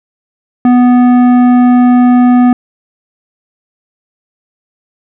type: tone with tanh clipping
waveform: sine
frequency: 246.9 Hz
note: B3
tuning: in tune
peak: -5 dBFS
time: 0.65-2.53 s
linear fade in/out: 2 ms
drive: 12 dB
effects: none